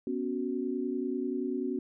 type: chord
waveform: sine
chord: B suspended second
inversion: none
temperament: equal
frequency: 246.9 / 277.2 / 370 Hz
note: B3 / C#4 / F#4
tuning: 0 / 0 / 0 cents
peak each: -34 dBFS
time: 0.07-1.79 s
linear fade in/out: 2 ms
effects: none